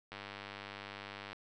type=click train; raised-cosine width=0.3 ms; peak=-28 dBFS; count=122; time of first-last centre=0.12-1.33 s; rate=100 Hz; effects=none